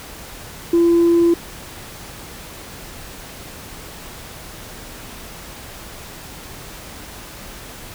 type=tone; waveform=sine; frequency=340 Hz; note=F4; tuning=46 cents flat; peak=-9 dBFS; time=0.73-1.34 s; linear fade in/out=5 ms; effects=tanh soft clip ceiling -8 dBFS + pink hiss -36 dBFS RMS until 7.94 s